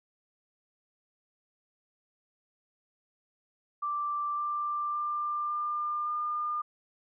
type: tone with pitch steps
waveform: sine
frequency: 1174.7 / 1182.9 / 1191.1 / 1199.4 / 1207.7 Hz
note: D6 / D6 / D6 / D6 / D6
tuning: 0 / +12 / +24 / +36 / +48 cents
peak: -29 dBFS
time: 3.82-6.62 s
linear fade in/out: 10 ms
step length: 560 ms
effects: none